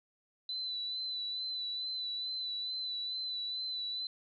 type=tone with vibrato; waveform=sine; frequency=4000 Hz; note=B7; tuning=21 cents sharp; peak=-35 dBFS; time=0.49-4.07 s; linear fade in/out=2 ms; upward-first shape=sine; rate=2.3 Hz; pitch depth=30 cents each way; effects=none